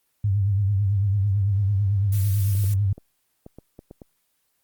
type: tone with vibrato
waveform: sine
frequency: 99.8 Hz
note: G2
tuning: 32 cents sharp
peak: -18 dBFS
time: 0.24-2.93 s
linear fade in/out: 5 ms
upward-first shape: triangle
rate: 9 Hz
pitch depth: 99 cents each way
type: noise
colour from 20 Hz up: blue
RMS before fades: -36 dBFS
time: 2.12-2.74 s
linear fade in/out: 5 ms
type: clicks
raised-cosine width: 2 ms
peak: -27 dBFS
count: 8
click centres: 2.551 / 2.642 / 2.98 / 3.464 / 3.586 / 3.791 / 3.911 / 4.018 s
effects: white hiss -70 dBFS RMS until 4.63 s + Opus 24 kbps